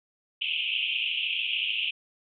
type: band-pass noise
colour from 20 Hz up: pink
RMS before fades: -29 dBFS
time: 0.41-1.91 s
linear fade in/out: 10 ms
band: 2500 to 3200 Hz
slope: 96 dB/octave
effects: none